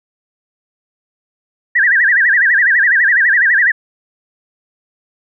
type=tone with vibrato; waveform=sine; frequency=1760 Hz; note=A6; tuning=in tune; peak=-8 dBFS; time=1.75-3.72 s; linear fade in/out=10 ms; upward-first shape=sine; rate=12 Hz; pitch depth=200 cents each way; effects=none

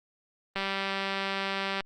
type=click train; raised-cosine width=0.3 ms; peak=-15 dBFS; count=244; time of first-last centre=0.56-1.806 s; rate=195 Hz; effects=Opus 32 kbps

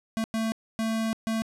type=tone bursts at uneven times; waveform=square; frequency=223.2 Hz; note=A3; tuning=25 cents sharp; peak=-26 dBFS; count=4; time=0.17-0.24 / 0.34-0.52 / 0.79-1.13 / 1.27-1.42 s; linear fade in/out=0 ms; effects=low-pass 12000 Hz 12 dB/octave

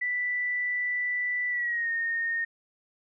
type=tone with pitch glide; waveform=sine; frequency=1975.5 to 1843.2 Hz; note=B6 to A#6; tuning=0 to -20 cents; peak=-26 dBFS; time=0.01-2.45 s; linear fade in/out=10 ms; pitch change=-120 cents; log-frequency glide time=1.49-1.9 s; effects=none

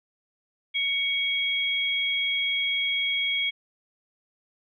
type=tone pair together; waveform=sine; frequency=2236 / 3292 Hz; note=C#7 / G#7; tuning=+14 / -16 cents; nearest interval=perfect fifth; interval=670 cents; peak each=-26 dBFS; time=0.74-3.51 s; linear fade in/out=20 ms; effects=none

